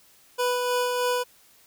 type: tone with tremolo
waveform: 25% pulse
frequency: 493.9 Hz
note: B4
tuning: in tune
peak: -18 dBFS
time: 0.38-1.24 s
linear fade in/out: 20 ms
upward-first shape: sine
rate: 3.2 Hz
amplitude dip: 30%
effects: white hiss -57 dBFS RMS until 1.66 s